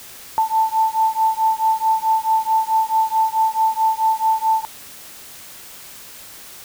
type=beating tone pair; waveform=sine; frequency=883 / 887.6 Hz; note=A5 / A5; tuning=+6 / +15 cents; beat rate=4.6 Hz; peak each=-18 dBFS; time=0.38-4.65 s; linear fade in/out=0 ms; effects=white hiss -39 dBFS RMS until 6.64 s